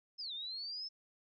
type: linear two-way sweep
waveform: sine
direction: down then up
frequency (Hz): 5310 to 3520 to 5310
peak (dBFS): -40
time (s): 0.18-0.89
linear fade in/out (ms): 20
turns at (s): 0.33
effects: none